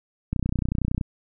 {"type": "click train", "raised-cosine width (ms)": 5, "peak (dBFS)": -12, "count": 22, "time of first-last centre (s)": [0.33, 1.012], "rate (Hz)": 30.8, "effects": []}